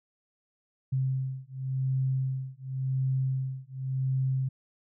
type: beating tone pair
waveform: sine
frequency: 131.5 / 132.41 Hz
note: C3 / C3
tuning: +9 / +21 cents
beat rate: 0.91 Hz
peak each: -30 dBFS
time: 0.92-4.49 s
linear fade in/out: 10 ms
effects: none